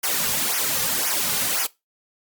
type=noise with flanger; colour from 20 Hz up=white; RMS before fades=-23 dBFS; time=0.03-1.67 s; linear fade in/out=10 ms; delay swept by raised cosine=0.24 to 3.14 ms; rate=1.9 Hz; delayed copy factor=-1; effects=noise-tail reverb RT60 0.2 s tail -20 dB re dry + Opus 48 kbps